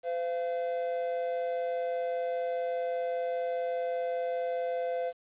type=tone pair together; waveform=triangle; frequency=511 / 686 Hz; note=C5 / F5; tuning=-41 / -31 cents; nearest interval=perfect fourth; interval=510 cents; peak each=-29 / -32 dBFS; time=0.03-5.13 s; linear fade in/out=50 ms; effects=resampled to 8000 Hz + 10-bit